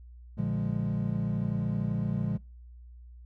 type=chord; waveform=triangle; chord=Bb dominant seventh; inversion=none; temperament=equal; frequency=116.54 / 146.83 / 174.61 / 207.7 Hz; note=Bb2 / D3 / F3 / Ab3; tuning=0 / 0 / 0 / 0 cents; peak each=-31 dBFS; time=0.37-2.38 s; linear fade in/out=20 ms; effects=noise-tail reverb RT60 0.3 s tail -24 dB re dry + added 60 Hz sine -46 dBFS peak until 3.25 s